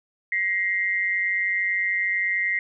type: tone pair together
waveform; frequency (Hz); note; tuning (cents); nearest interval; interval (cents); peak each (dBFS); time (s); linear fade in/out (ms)
sine; 1902.1 / 2093; A#6 / C7; +34 / 0; major second; 166; -24; 0.32-2.59; 2
effects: none